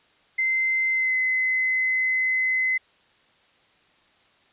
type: tone with pitch glide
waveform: sine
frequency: 2073 to 2041 Hz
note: C7 to C7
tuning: -17 to -44 cents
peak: -20 dBFS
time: 0.38-2.78 s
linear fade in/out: 10 ms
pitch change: -27 cents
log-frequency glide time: 0.92-1.16 s
effects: white hiss -60 dBFS RMS until 4.52 s + resampled to 8000 Hz